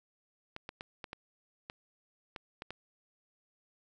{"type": "clicks", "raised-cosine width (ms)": 0.3, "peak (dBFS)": -25, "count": 9, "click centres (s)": [0.564, 0.691, 0.809, 1.042, 1.131, 1.699, 2.362, 2.621, 2.706], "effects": []}